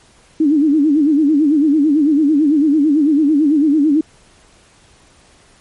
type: tone with vibrato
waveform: sine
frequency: 297.7 Hz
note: D4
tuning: 24 cents sharp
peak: -9 dBFS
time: 0.4-4.01 s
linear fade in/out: 5 ms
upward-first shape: sine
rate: 9 Hz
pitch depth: 130 cents each way
effects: pink hiss -49 dBFS RMS until 5.6 s + MP3 48 kbps